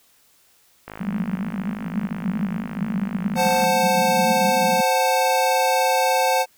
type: click train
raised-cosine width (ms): 0.5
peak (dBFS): -19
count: 147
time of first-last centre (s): 0.88-3.64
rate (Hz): 52.9
type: band-pass noise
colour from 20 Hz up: pink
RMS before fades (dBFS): -26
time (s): 1-4.81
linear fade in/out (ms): 10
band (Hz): 170 to 230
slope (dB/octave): 96
type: chord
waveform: square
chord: F# diminished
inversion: second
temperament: equal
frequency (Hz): 523.3 / 740 / 880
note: C5 / F#5 / A5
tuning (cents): 0 / 0 / 0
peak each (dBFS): -22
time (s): 3.35-6.46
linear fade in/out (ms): 50
effects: white hiss -58 dBFS RMS until 6.57 s